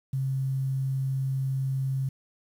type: tone with quantisation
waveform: sine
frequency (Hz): 133.8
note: C3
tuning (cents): +39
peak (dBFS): -25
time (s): 0.13-2.09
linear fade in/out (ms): 5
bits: 9
effects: none